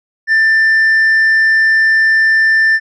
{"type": "tone with tanh clipping", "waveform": "sine", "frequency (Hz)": 1780, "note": "A6", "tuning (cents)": 20, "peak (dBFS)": -8, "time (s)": [0.27, 2.8], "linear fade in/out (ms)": 50, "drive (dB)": 2, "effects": []}